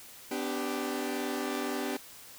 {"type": "chord", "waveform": "sawtooth", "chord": "G major", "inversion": "first", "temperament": "equal with one note detuned", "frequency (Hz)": [251.8, 293.7, 392], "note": ["B3", "D4", "G4"], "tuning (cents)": [34, 0, 0], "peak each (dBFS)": -32, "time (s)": [0.31, 1.97], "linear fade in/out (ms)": 5, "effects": ["white hiss -50 dBFS RMS until 2.38 s"]}